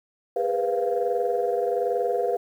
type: tone cluster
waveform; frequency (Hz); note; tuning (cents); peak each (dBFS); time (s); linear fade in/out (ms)
sine; 406.3 / 485.8 / 507 / 694; G#4 / B4 / B4 / F5; -38 / -29 / +45 / -11; -27 / -25 / -29 / -27; 0.36-2.37; 5
effects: tanh soft clip ceiling -13 dBFS + 9-bit

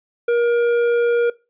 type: tone with tanh clipping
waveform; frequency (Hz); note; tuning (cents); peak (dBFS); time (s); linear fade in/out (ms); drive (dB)
triangle; 473.9; A#4; +28; -16; 0.28-1.3; 5; 14
effects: noise-tail reverb RT60 0.3 s tail -22 dB re dry + resampled to 8000 Hz

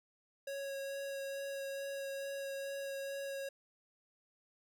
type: tone with vibrato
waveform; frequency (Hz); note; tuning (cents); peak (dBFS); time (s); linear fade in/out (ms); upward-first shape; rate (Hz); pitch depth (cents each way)
square; 551; C#5; -11; -40; 0.47-3.49; 5; sine; 2.3; 10
effects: none

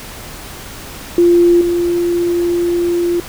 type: tone with level steps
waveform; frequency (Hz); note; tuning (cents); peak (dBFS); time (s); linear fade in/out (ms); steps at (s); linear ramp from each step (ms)
sine; 346.7; F4; -13; -6 / -12; 1.18-3.2; 2; 1.61; 2
effects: pink hiss -31 dBFS RMS until 3.28 s

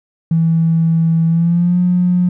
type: tone with pitch glide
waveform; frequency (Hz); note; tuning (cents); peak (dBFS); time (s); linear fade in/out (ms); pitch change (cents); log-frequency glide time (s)
triangle; 164 to 178.84; E3 to F3; -9 to +41; -6; 0.31-2.29; 5; +150; 1.27-1.79
effects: tanh soft clip ceiling -8 dBFS

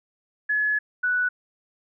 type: tone pair in turn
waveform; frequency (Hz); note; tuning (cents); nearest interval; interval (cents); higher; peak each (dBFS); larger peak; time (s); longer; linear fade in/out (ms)
sine; 1702 / 1480.3; G#6 / F#6; +42 / 0; major second; 242; first; -20; neither; 0.49-0.79 / 1.03-1.29; first; 10
effects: none

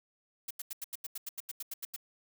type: noise bursts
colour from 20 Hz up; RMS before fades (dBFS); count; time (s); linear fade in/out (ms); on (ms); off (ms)
blue; -39; 14; 0.48-1.963; 5; 27; 85
effects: none

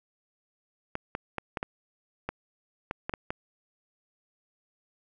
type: clicks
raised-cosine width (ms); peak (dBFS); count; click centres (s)
0.5; -16; 10; 0.954 / 1.151 / 1.383 / 1.572 / 1.629 / 2.29 / 2.911 / 3.095 / 3.138 / 3.305
effects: none

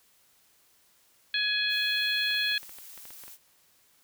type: harmonic tone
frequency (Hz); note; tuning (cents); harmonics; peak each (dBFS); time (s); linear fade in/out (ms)
839; G#5; +17; 2 / 3 / 4 / 5; -30 / -32 / -30 / -31; 1.34-2.58; 2
type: noise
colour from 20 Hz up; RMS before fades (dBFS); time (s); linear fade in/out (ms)
blue; -47; 1.68-3.38; 50
type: clicks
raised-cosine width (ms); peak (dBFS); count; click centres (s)
0.3; -32; 11; 2.308 / 2.345 / 2.516 / 2.631 / 2.694 / 2.786 / 2.977 / 3.054 / 3.106 / 3.237 / 3.28
effects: white hiss -64 dBFS RMS until 4.03 s

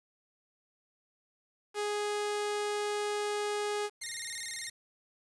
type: tone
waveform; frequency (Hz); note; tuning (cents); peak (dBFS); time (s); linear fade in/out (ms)
sawtooth; 415.3; G#4; 0; -27; 1.74-3.9; 50
type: tone with vibrato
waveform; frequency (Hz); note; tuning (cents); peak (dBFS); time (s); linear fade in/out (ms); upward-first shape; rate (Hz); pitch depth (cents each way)
10% pulse; 1975.5; B6; 0; -28; 4.01-4.7; 10; square; 19; 110
effects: resampled to 24000 Hz + 9-bit

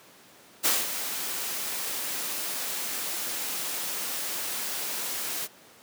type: noise with ADSR envelope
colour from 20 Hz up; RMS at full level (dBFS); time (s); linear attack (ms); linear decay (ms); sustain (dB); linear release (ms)
white; -22; 0.63-5.48; 27; 200; -10; 39
effects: pink hiss -53 dBFS RMS until 5.82 s + high-pass 200 Hz 12 dB/octave

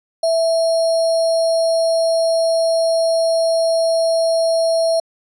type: tone with sample-and-hold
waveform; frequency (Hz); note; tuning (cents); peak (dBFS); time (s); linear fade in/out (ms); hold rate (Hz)
sine; 659.3; E5; 0; -13; 0.23-5; 5; 4900
effects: resampled to 24000 Hz

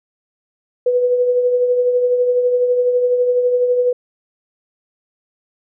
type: tone with tremolo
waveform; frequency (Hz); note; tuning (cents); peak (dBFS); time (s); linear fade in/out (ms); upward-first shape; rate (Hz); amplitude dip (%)
sine; 493.9; B4; 0; -10; 0.86-3.93; 5; triangle; 12; 50
effects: none

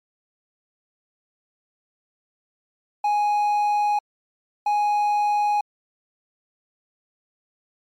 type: tone pair in turn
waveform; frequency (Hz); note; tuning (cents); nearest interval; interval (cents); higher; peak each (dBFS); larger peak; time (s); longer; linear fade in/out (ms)
triangle; 830.6 / 830.6; G#5 / G#5; 0 / 0; unison; 0; neither; -16; neither; 3.04-3.99 / 4.66-5.61; neither; 5
effects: MP3 96 kbps

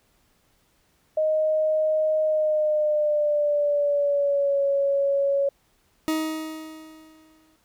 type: tone with pitch glide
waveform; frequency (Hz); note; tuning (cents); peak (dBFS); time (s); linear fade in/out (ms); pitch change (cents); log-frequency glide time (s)
sine; 622.3 to 557.6; D#5 to C#5; 0 to +10; -19; 1.17-5.49; 5; -190; 2.23-4.62
type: tone with exponential decay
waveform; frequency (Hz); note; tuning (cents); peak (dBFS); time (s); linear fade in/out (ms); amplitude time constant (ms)
40% pulse; 315.1; D#4; +22; -20; 6.08-7.56; 0; 320
effects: pink hiss -65 dBFS RMS until 7.64 s

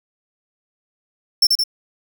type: tone with echo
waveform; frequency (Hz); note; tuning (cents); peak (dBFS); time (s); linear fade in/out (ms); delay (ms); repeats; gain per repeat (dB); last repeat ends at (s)
45% pulse; 5390; E8; +38; -10; 1.42-1.47; 5; 84; 2; -3; 1.638
effects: none

